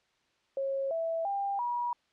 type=tone with pitch steps; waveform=sine; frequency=544 / 658.2 / 796.5 / 963.7 Hz; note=C#5 / E5 / G5 / B5; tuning=-33 / -3 / +27 / -43 cents; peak=-29 dBFS; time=0.57-1.93 s; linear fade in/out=2 ms; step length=340 ms; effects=white hiss -71 dBFS RMS until 2.12 s + low-pass 4000 Hz 12 dB/octave